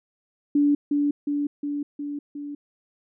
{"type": "tone with echo", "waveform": "sine", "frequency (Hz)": 289.4, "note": "D4", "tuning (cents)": -25, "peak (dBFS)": -16, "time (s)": [0.55, 0.75], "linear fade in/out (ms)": 5, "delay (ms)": 360, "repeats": 5, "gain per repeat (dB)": -3, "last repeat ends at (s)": 2.55, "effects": []}